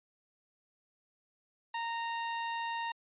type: tone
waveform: sawtooth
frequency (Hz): 926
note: A#5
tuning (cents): -12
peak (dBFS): -30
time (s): 1.74-2.92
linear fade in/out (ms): 5
effects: resampled to 8000 Hz